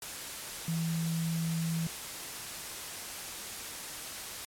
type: tone in noise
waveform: sine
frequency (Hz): 164.4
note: E3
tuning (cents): -4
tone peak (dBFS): -29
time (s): 0.68-1.87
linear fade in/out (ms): 2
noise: white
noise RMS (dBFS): -40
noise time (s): 0.02-4.45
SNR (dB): +8
effects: low-pass 12000 Hz 12 dB/octave + MP3 96 kbps